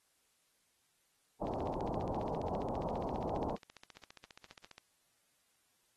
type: low-pass noise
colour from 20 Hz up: white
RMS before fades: -38 dBFS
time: 1.41-3.56 s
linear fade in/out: 10 ms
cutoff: 920 Hz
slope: 48 dB/octave
type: click train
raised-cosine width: 0.2 ms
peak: -34 dBFS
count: 50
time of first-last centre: 1.47-4.781 s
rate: 14.8 Hz
effects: white hiss -75 dBFS RMS until 5.96 s + AAC 32 kbps